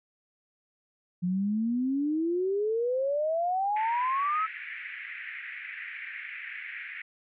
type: exponential sweep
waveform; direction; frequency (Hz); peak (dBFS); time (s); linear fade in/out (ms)
sine; up; 174.61 to 1318.5; -25; 1.22-4.47; 20
type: band-pass noise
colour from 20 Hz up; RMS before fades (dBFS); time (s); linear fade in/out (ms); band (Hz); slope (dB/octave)
white; -40; 3.76-7.02; 5; 1700 to 2300; 48
effects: none